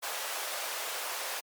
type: high-pass noise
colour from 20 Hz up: pink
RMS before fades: -36 dBFS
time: 0.02-1.41 s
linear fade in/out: 20 ms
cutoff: 550 Hz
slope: 24 dB/octave
effects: MP3 96 kbps